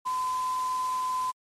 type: tone in noise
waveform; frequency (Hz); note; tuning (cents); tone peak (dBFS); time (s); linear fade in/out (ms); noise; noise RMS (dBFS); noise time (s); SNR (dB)
sine; 1018; C6; -48; -26; 0.05-1.32; 20; white; -42; 0.05-1.32; +13
effects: low-pass 9000 Hz 12 dB/octave + MP3 64 kbps